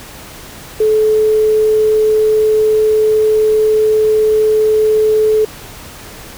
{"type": "tone with quantisation", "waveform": "sine", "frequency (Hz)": 432, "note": "A4", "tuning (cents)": -32, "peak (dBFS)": -8, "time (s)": [0.8, 5.45], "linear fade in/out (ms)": 5, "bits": 6, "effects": ["pink hiss -33 dBFS RMS until 6.37 s"]}